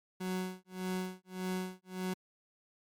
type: tone with tremolo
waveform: 30% pulse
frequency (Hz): 185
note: F#3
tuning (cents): 0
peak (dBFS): -30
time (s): 0.2-2.14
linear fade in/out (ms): 10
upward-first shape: sine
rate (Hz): 1.7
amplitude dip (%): 100
effects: MP3 96 kbps